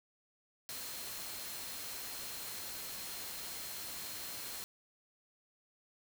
sine tone in noise, 4186 Hz, C8, in tune, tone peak -52 dBFS, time 0.69-4.64 s, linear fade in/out 0 ms, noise white, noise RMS -44 dBFS, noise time 0.69-4.64 s, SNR -11 dB, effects none

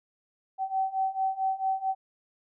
sine beating tone pair, 764 / 768.5 Hz, G5 / G5, -45 / -35 cents, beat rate 4.5 Hz, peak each -30 / -28 dBFS, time 0.58-1.95 s, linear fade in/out 50 ms, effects none

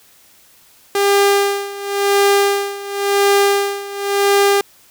sawtooth tone with tremolo, 400.8 Hz, G4, 38 cents sharp, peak -6 dBFS, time 0.95-4.61 s, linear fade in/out 2 ms, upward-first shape sine, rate 0.94 Hz, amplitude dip 85%, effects white hiss -49 dBFS RMS until 4.9 s

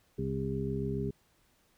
harmonic tone, 67.1 Hz, C2, 44 cents sharp, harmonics 1 / 2 / 3 / 4 / 6, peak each -41 / -35 / -37 / -40 / -36 dBFS, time 0.18-1.11 s, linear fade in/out 10 ms, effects pink hiss -69 dBFS RMS until 1.77 s

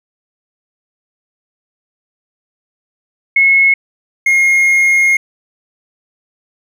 sine / triangle tone pair in turn, 2180 / 2144 Hz, C#7 / C7, -29 / +42 cents, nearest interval unison, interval 29 cents, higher first, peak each -6 dBFS, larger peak neither, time 3.36-3.74 / 4.26-5.17 s, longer second, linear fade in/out 5 ms, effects none

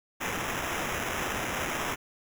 violet noise with sample-and-hold, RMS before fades -32 dBFS, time 0.2-1.96 s, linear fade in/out 20 ms, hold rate 4410 Hz, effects none

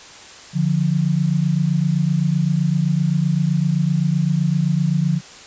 sine tone pair together, 146.83 / 174.61 Hz, D3 / F3, 0 / 0 cents, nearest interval minor third, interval 300 cents, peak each -18 dBFS, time 0.53-5.21 s, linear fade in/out 50 ms, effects white hiss -40 dBFS RMS until 5.46 s + resampled to 16000 Hz

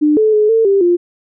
sine tone with pitch steps, 300.1 / 433.4 / 424.1 / 450.2 / 394.9 / 350 Hz, D4 / A4 / G#4 / A4 / G4 / F4, +38 / -26 / +36 / +40 / +13 / +4 cents, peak -8 dBFS, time 0.01-0.97 s, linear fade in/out 20 ms, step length 160 ms, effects none

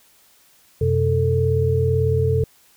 sine tone cluster, 91.2 / 129.3 / 442 Hz, F#2 / C3 / A4, -24 / -20 / +8 cents, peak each -20 dBFS, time 0.81-2.44 s, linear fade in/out 5 ms, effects white hiss -55 dBFS RMS until 2.76 s

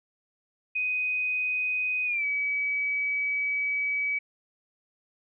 sine tone with pitch glide, 2501 to 2280 Hz, D#7 to C#7, +8 to +48 cents, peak -25 dBFS, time 0.75-4.19 s, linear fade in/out 10 ms, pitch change -160 cents, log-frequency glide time 2.05-2.25 s, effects none

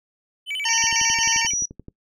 triangle tone with vibrato, 2637 Hz, E7, in tune, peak -23 dBFS, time 0.46-1.54 s, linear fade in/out 50 ms, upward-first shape square, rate 11 Hz, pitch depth 240 cents each way
harmonic tone, 914 Hz, A#5, 34 cents flat, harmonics 1 / 2 / 3 / 5 / 6 / 7, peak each -27 / -26 / -28 / -31 / -28 / -28 dBFS, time 0.65-1.47 s, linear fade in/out 5 ms
sine tone bursts, 5820 Hz, F#8, 29 cents flat, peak -20 dBFS, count 4, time 0.7-1.655 s, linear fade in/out 2 ms, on 190 ms, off 65 ms
click train, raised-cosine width 3 ms, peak -25 dBFS, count 13, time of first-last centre 0.84-1.883 s, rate 11.5 Hz
effects noise-tail reverb RT60 0.1 s tail -22 dB re dry

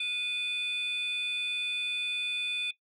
sine tone pair together, 2472 / 3509 Hz, D#7 / A7, -12 / -5 cents, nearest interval tritone, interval 607 cents, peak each -29 / -31 dBFS, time 0-2.71 s, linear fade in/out 5 ms, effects noise-tail reverb RT60 0.1 s tail -18 dB re dry + tanh soft clip ceiling -26 dBFS

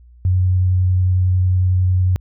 sine tone with vibrato, 91.8 Hz, F#2, 13 cents flat, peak -12 dBFS, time 0.25-2.16 s, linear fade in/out 0 ms, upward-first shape square, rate 11 Hz, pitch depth 8 cents each way, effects added 60 Hz sine -42 dBFS peak until 2.2 s

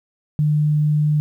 sine tone, 150.4 Hz, D3, 42 cents sharp, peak -14 dBFS, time 0.39-1.2 s, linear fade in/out 0 ms, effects 9-bit

